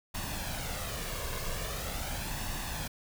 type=noise with flanger; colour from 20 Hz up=pink; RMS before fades=-36 dBFS; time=0.14-2.88 s; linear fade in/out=10 ms; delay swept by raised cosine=1.1 to 1.84 ms; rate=0.42 Hz; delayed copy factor=+0.55; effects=none